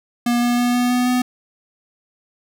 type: tone with pitch steps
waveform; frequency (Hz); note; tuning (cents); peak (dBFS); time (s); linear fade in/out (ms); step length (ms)
square; 239.6 / 241.5 / 243.5 / 245.5 / 247.5 / 249.5; A#3 / B3 / B3 / B3 / B3 / B3; +48 / -39 / -24 / -10 / +4 / +18; -16; 0.26-1.22; 5; 160
effects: none

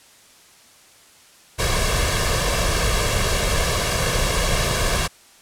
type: noise with comb filter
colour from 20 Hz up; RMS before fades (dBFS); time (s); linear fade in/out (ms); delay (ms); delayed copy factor
pink; -20; 1.58-5.08; 20; 1.8; +0.65
effects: white hiss -50 dBFS RMS until 5.41 s + low-pass 10000 Hz 12 dB/octave

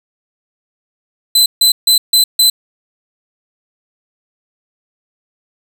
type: tone bursts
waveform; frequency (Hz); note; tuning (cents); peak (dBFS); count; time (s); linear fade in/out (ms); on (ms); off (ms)
sawtooth; 4035; B7; +36; -4; 5; 1.35-2.5; 5; 110; 150
effects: none

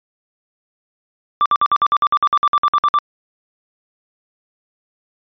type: tone bursts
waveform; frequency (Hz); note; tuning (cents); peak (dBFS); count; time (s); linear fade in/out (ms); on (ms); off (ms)
triangle; 1174.7; D6; 0; -9; 16; 1.41-2.987; 0; 47; 55
effects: resampled to 11025 Hz

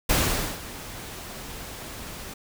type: noise with ADSR envelope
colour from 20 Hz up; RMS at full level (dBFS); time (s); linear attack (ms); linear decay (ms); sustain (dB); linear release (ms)
pink; -21; 0.09-2.34; 8; 480; -17; 9
effects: none

